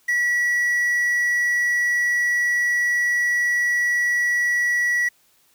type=tone with quantisation; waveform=triangle; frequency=1938 Hz; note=B6; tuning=33 cents flat; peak=-16 dBFS; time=0.08-5.09 s; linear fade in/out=10 ms; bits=7; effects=white hiss -60 dBFS RMS until 5.54 s